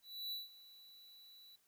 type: tone with ADSR envelope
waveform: square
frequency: 3950 Hz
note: B7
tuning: in tune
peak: -40 dBFS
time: 0.02-1.56 s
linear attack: 300 ms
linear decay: 160 ms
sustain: -18 dB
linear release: 7 ms
effects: white hiss -75 dBFS RMS until 1.67 s